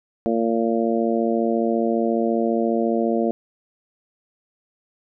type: harmonic tone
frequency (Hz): 114.6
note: A#2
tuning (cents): -29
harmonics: 2 / 3 / 4 / 5 / 6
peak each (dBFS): -22 / -24 / -25 / -26 / -27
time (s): 0.26-3.31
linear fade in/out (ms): 0
effects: none